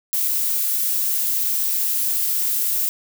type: noise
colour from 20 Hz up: violet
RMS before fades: -21 dBFS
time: 0.13-2.89 s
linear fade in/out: 0 ms
effects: none